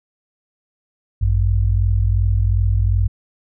sine tone pair together, 54.11 / 96.8 Hz, A1 / G2, -28 / -21 cents, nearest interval minor seventh, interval 1007 cents, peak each -16 dBFS, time 1.21-3.08 s, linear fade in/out 10 ms, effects none

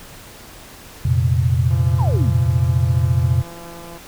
sine chord, F suspended fourth, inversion none, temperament just, 87.31 / 116.41 / 130.96 Hz, F2 / Bb2 / C3, 0 / -2 / +2 cents, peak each -18 dBFS, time 1.05-3.42 s, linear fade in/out 5 ms
click train, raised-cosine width 1 ms, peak -25 dBFS, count 386, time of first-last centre 1.71-3.975 s, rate 170 Hz
sine exponential sweep, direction down, 1100 to 71.2 Hz, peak -24 dBFS, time 1.98-2.47 s, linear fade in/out 20 ms
effects pink hiss -40 dBFS RMS until 4.07 s

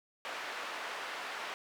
white band-pass noise, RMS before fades -41 dBFS, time 0.25-1.54 s, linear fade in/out 0 ms, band 530 to 2100 Hz, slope 12 dB/octave, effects none

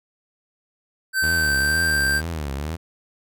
square tone with pitch glide, 1546 to 1572.1 Hz, G6 to G6, -24 to +5 cents, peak -19 dBFS, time 1.13-2.22 s, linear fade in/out 50 ms, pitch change +29 cents, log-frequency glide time 1.38-1.85 s
sawtooth tone with vibrato, 75.5 Hz, D2, 48 cents sharp, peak -22 dBFS, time 1.22-2.77 s, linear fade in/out 20 ms, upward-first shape triangle, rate 2.1 Hz, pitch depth 220 cents each way
effects none

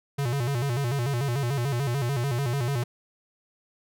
square tone with vibrato, 129.8 Hz, C3, 13 cents flat, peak -25 dBFS, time 0.18-2.84 s, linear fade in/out 10 ms, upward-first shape square, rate 6.8 Hz, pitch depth 140 cents each way, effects none

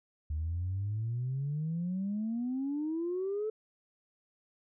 sine exponential sweep, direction up, 74.5 to 440 Hz, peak -30 dBFS, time 0.3-3.5 s, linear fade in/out 5 ms, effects tanh soft clip ceiling -27 dBFS

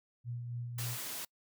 sine tone with tremolo, 120 Hz, B2, 49 cents flat, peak -36 dBFS, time 0.24-0.98 s, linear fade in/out 50 ms, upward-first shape sine, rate 3.7 Hz, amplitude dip 35%
white high-pass noise, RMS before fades -41 dBFS, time 0.78-1.25 s, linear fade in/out 5 ms, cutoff 110 Hz, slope 24 dB/octave
effects noise-tail reverb RT60 0.1 s tail -26 dB re dry

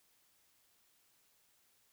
silence, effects white hiss -72 dBFS RMS until 1.92 s

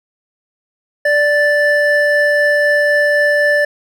triangle tone pair together, 587.3 / 1758 Hz, D5 / A6, 0 / -2 cents, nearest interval octave + perfect fifth, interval 1898 cents, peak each -11 dBFS, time 1.05-3.65 s, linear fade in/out 5 ms, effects none

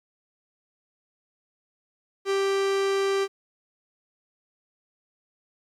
45% pulse tone, 392 Hz, G4, in tune, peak -22 dBFS, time 2.25-3.28 s, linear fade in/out 50 ms, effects low-pass 7000 Hz 12 dB/octave + 10-bit

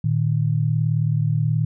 sine tone pair together, 114.2 / 152.92 Hz, A#2 / D#3, -35 / -30 cents, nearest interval perfect fourth, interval 505 cents, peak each -20 dBFS, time 0.04-1.65 s, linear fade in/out 5 ms, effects none

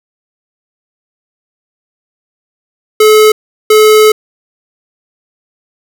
square tone bursts at uneven times, 430 Hz, A4, 40 cents flat, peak -3 dBFS, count 2, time 3-3.32 / 3.7-4.12 s, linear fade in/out 5 ms, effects none

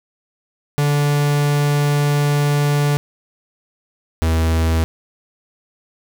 45% pulse tone pair in turn, 145.4 / 81.09 Hz, D3 / E2, -17 / -28 cents, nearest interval minor seventh, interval 1011 cents, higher first, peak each -14 dBFS, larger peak neither, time 0.78-2.97 / 4.22-4.84 s, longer first, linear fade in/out 0 ms, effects none

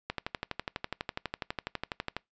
click train, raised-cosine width 0.3 ms, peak -16 dBFS, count 26, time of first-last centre 0.1-2.166 s, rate 12.1 Hz, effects noise-tail reverb RT60 0.2 s tail -25 dB re dry + resampled to 16000 Hz

